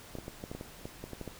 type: clicks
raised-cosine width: 2 ms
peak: -26 dBFS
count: 12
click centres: 0.153 / 0.186 / 0.281 / 0.439 / 0.515 / 0.55 / 0.611 / 0.855 / 1.04 / 1.133 / 1.213 / 1.277 s
effects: pink hiss -51 dBFS RMS until 1.39 s